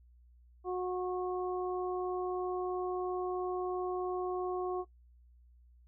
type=harmonic tone; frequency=364.6 Hz; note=F#4; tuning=25 cents flat; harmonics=1 / 2 / 3; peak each=-33 / -39 / -43 dBFS; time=0.64-4.85 s; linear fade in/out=50 ms; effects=noise-tail reverb RT60 0.1 s tail -18 dB re dry + added 60 Hz sine -58 dBFS peak until 5.87 s